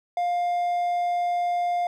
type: tone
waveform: triangle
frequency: 704 Hz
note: F5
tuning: 14 cents sharp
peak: -20 dBFS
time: 0.17-1.87 s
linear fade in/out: 2 ms
effects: none